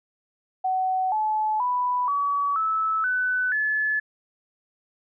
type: tone with pitch steps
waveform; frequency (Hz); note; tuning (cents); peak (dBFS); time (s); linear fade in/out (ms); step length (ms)
sine; 750 / 861.5 / 989.6 / 1136.8 / 1305.8 / 1500 / 1723; F#5 / A5 / B5 / C#6 / E6 / F#6 / A6; +23 / -37 / +3 / +43 / -17 / +23 / -37; -21; 0.64-4; 10; 480
effects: none